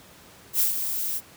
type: noise with ADSR envelope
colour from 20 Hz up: violet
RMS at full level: -20 dBFS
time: 0.53-1.21 s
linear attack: 71 ms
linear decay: 130 ms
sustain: -8 dB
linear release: 44 ms
effects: pink hiss -50 dBFS RMS until 1.36 s + high-pass 80 Hz 12 dB/octave